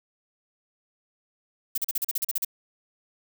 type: noise bursts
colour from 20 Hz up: violet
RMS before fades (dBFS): -26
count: 11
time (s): 1.75-2.448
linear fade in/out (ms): 5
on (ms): 28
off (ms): 39
effects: none